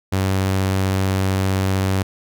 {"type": "tone", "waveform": "sawtooth", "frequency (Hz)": 95.6, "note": "G2", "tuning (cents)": -43, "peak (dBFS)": -13, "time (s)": [0.12, 2.03], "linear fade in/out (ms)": 10, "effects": []}